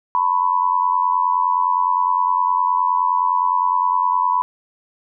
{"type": "tone with amplitude modulation", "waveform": "sine", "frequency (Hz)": 994, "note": "B5", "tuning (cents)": 11, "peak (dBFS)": -11, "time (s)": [0.15, 4.42], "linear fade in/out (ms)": 0, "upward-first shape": "sine", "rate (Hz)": 89.7, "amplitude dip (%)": 80, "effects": []}